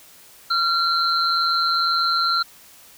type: tone cluster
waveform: sine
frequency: 1372 / 4056 / 4218 Hz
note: F6 / B7 / C8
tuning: -31 / +45 / +13 cents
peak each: -19 / -24 / -25 dBFS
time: 0.5-2.43 s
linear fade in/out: 10 ms
effects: white hiss -48 dBFS RMS until 2.97 s